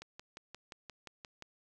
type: click train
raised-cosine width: 0.2 ms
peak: -29 dBFS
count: 9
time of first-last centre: 0.02-1.424 s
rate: 5.7 Hz
effects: none